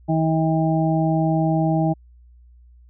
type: harmonic tone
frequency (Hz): 160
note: D#3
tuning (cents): +49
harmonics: 1 / 2 / 4 / 5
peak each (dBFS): -19 / -22 / -25 / -26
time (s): 0.08-1.94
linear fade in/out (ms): 20
effects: added 60 Hz sine -46 dBFS peak until 2.89 s